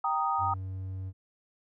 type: chord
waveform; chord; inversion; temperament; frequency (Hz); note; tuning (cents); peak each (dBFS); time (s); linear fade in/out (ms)
sine; Eb major; first; equal; 784 / 932.3 / 1244.5; G5 / Bb5 / Eb6; 0 / 0 / 0; -31 / -31 / -29; 0.04-0.54; 5
type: tone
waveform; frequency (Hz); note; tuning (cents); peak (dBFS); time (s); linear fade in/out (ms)
triangle; 94.5; F#2; +37; -32; 0.38-1.13; 50
effects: none